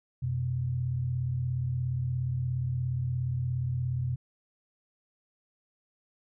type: tone pair together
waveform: sine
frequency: 89.4 / 126.43 Hz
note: F2 / B2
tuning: +41 / +41 cents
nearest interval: tritone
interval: 600 cents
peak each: -35 / -28 dBFS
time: 0.22-4.16 s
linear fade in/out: 10 ms
effects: none